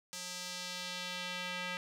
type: tone with band-pass filter sweep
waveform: square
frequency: 180.3 Hz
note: F#3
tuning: 45 cents flat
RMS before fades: -41 dBFS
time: 0.13-1.77 s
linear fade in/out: 0 ms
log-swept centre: 6400 to 2400 Hz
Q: 1.3
effects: none